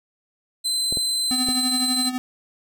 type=tone; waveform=30% pulse; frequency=4062 Hz; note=B7; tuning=48 cents sharp; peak=-18 dBFS; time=0.64-2.1 s; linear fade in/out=20 ms
type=clicks; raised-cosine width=2 ms; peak=-17 dBFS; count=3; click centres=0.925 / 0.972 / 1.487 s
type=tone with tremolo; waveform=square; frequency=253.3 Hz; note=B3; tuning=44 cents sharp; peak=-22 dBFS; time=1.31-2.18 s; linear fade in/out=0 ms; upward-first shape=triangle; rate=12 Hz; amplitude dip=70%
effects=none